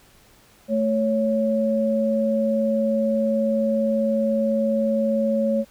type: tone pair together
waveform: sine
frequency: 220.2 / 554.9 Hz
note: A3 / C#5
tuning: +2 / +2 cents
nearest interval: octave + major third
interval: 1600 cents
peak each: -21 dBFS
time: 0.68-5.65 s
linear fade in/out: 50 ms
effects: pink hiss -54 dBFS RMS until 5.7 s